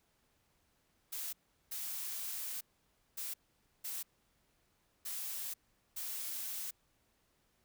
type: noise bursts at uneven times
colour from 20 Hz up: blue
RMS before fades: -41 dBFS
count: 6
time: 1.12-1.33 / 1.71-2.61 / 3.17-3.34 / 3.84-4.03 / 5.05-5.54 / 5.96-6.71 s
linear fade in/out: 10 ms
effects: pink hiss -75 dBFS RMS until 7.64 s